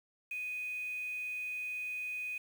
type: tone with quantisation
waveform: sine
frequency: 2493 Hz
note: D#7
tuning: 3 cents sharp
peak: -36 dBFS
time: 0.31-2.38 s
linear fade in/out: 5 ms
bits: 9
effects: none